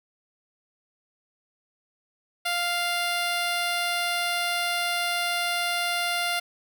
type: tone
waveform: 10% pulse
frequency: 698.5 Hz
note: F5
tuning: in tune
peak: -16 dBFS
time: 2.45-6.4 s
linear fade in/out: 10 ms
effects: none